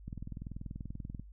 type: click train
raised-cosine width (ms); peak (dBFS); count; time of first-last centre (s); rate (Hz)
5; -29; 24; 0.08-1.197; 20.6
effects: noise-tail reverb RT60 0.2 s tail -26 dB re dry + added 50 Hz sine -49 dBFS peak until 1.32 s